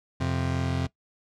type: tone pair together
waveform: 30% pulse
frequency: 87.17 / 130.81 Hz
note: F2 / C3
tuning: -3 / 0 cents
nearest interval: perfect fifth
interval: 703 cents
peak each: -26 / -25 dBFS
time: 0.2-0.87 s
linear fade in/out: 10 ms
effects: noise-tail reverb RT60 0.1 s tail -19 dB re dry + low-pass 6000 Hz 12 dB/octave